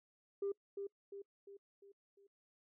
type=tone with echo; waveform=sine; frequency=398.3 Hz; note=G4; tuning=28 cents sharp; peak=-34 dBFS; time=0.42-0.52 s; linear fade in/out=5 ms; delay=350 ms; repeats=5; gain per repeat=-6 dB; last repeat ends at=2.27 s; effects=noise-tail reverb RT60 0.1 s tail -25 dB re dry + tanh soft clip ceiling -32 dBFS